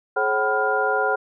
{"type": "tone cluster", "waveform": "sine", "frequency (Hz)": [424.6, 540, 759, 994, 1409], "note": ["G#4", "C#5", "F#5", "B5", "F6"], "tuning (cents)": [38, -45, 44, 11, 15], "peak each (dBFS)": [-25, -26, -24, -28, -23], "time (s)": [0.16, 1.16], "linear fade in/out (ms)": 10, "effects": []}